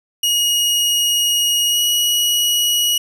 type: tone with pitch glide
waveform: sawtooth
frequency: 2882 to 2909 Hz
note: F#7 to F#7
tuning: -46 to -30 cents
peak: -11 dBFS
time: 0.23-2.98 s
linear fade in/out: 5 ms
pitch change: +16 cents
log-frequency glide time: 1.69-1.79 s
effects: none